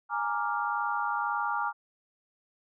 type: chord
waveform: sine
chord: Bb dominant seventh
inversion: third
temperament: equal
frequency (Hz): 830.6 / 932.3 / 1174.7 / 1396.9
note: Ab5 / Bb5 / D6 / F6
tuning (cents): 0 / 0 / 0 / 0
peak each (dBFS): -33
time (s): 0.09-1.73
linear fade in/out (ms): 50
effects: none